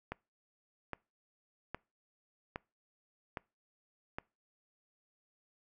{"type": "click train", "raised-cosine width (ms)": 0.5, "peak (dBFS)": -23, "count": 6, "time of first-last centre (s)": [0.12, 4.185], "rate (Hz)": 1.23, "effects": ["noise-tail reverb RT60 0.3 s tail -25 dB re dry"]}